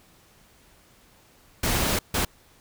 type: noise bursts at uneven times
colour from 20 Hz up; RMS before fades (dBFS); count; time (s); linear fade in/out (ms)
pink; -24; 2; 1.63-1.99 / 2.14-2.25; 5
effects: pink hiss -57 dBFS RMS until 2.6 s